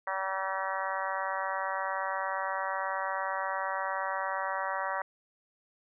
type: harmonic tone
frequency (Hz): 191.5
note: G3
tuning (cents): -40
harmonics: 3 / 4 / 5 / 6 / 7 / 8 / 9 / 10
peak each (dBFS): -38 / -38 / -36 / -37 / -41 / -40 / -43 / -40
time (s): 0.07-5.02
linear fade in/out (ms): 2
effects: none